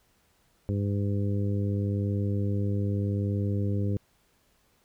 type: harmonic tone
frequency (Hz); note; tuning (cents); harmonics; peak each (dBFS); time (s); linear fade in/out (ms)
100.8; G2; +49; 1 / 2 / 3 / 4 / 5; -26 / -32 / -36 / -38 / -40; 0.69-3.97; 0
effects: pink hiss -67 dBFS RMS until 4.84 s